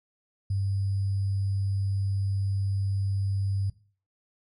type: tone with sample-and-hold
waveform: sine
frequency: 98 Hz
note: G2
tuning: in tune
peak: -24 dBFS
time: 0.5-3.7 s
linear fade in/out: 5 ms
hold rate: 4900 Hz
effects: noise-tail reverb RT60 0.4 s tail -18 dB re dry + MP3 48 kbps